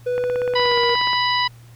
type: tone with pitch glide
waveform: triangle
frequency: 493.9 to 474.1 Hz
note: B4 to A#4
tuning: 0 to +29 cents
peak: -17 dBFS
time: 0.06-0.95 s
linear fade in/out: 10 ms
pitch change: -71 cents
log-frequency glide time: 0.56-0.79 s
type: click train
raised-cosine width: 0.5 ms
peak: -16 dBFS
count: 17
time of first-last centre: 0.18-1.132 s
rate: 16.8 Hz
type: harmonic tone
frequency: 987.8 Hz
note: B5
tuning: in tune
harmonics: 1 / 2 / 3 / 4 / 5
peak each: -20 / -23 / -25 / -26 / -27 dBFS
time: 0.55-1.48 s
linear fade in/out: 10 ms
effects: added 118 Hz sine -42 dBFS peak until 1.75 s + pink hiss -53 dBFS RMS until 1.75 s